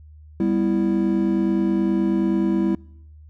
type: chord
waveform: triangle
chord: E minor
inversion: first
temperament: just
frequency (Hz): 197.78 / 247.2 / 329.6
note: G3 / B3 / E4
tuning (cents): +16 / +2 / 0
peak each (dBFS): -19 / -24 / -19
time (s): 0.4-2.75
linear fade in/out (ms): 2
effects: noise-tail reverb RT60 0.8 s tail -26 dB re dry + added 76 Hz sine -42 dBFS peak until 3.29 s